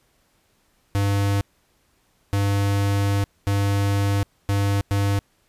square tone bursts at uneven times, 100 Hz, G2, 35 cents sharp, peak -19 dBFS, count 5, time 0.95-1.41 / 2.33-3.24 / 3.47-4.23 / 4.49-4.81 / 4.91-5.19 s, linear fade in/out 0 ms, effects pink hiss -64 dBFS RMS until 5.48 s + resampled to 32000 Hz

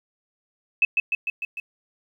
sine tone with echo, 2600 Hz, E7, 24 cents flat, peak -14 dBFS, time 0.82-0.85 s, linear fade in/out 2 ms, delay 150 ms, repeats 5, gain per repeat -3 dB, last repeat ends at 1.6 s, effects 9-bit

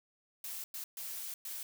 blue noise bursts at uneven times, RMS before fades -42 dBFS, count 4, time 0.44-0.64 / 0.74-0.84 / 0.97-1.34 / 1.45-1.63 s, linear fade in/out 2 ms, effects none

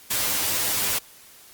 white noise with comb filter, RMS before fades -24 dBFS, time 0.1-0.99 s, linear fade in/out 10 ms, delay 9.9 ms, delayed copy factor +0.95, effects white hiss -49 dBFS RMS until 1.53 s + Opus 48 kbps

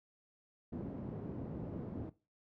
pink band-pass noise, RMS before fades -43 dBFS, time 0.72-2.1 s, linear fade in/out 10 ms, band 120 to 340 Hz, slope 12 dB/octave, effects noise-tail reverb RT60 0.3 s tail -18 dB re dry

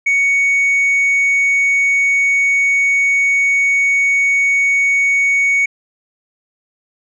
sine tone, 2230 Hz, C#7, 10 cents sharp, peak -8 dBFS, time 0.06-5.66 s, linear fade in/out 10 ms, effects tanh soft clip ceiling -10 dBFS

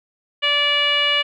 10% pulse tone with low-pass filter, 580 Hz, D5, 22 cents flat, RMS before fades -18 dBFS, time 0.42-1.23 s, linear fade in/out 20 ms, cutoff 2900 Hz, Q 4.8, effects none

